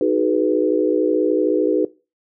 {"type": "chord", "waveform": "sine", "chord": "G# minor seventh", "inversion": "second", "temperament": "equal with one note detuned", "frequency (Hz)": [311.1, 370, 423.5, 493.9], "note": ["D#4", "F#4", "G#4", "B4"], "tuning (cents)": [0, 0, 34, 0], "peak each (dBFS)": -20, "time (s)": [0.01, 1.85], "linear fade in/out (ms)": 2, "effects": ["noise-tail reverb RT60 0.3 s tail -20 dB re dry"]}